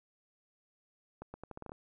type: accelerating click train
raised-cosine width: 1 ms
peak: -30 dBFS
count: 9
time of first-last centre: 1.22-1.719 s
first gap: 120 ms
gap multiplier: 0.8
effects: none